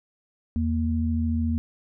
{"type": "tone pair together", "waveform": "sine", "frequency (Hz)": [82.31, 233.1], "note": ["E2", "A#3"], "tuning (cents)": [-2, 0], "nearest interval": "octave + tritone", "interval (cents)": 1802, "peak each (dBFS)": [-24, -25], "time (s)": [0.56, 1.58], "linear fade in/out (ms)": 0, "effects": []}